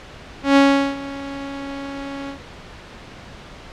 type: tone with ADSR envelope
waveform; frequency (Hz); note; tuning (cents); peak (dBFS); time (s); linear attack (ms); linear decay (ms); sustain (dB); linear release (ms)
sawtooth; 277.2; C#4; 0; -5; 0.43-2.39; 130; 390; -19; 100
effects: pink hiss -39 dBFS RMS until 3.72 s + low-pass 4000 Hz 12 dB/octave